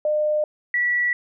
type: tone pair in turn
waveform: sine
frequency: 605 / 1946.4 Hz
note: D#5 / B6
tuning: -49 / -26 cents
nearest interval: octave + minor sixth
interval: 2023 cents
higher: second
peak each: -18 dBFS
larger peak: neither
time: 0.05-0.44 / 0.74-1.13 s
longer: neither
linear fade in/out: 2 ms
effects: none